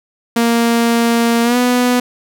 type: tone with pitch glide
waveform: sawtooth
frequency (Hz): 233.1 to 247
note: A#3 to B3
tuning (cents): 0 to 0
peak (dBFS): -7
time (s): 0.36-2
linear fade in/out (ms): 5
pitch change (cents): +100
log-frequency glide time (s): 1.43-1.57
effects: none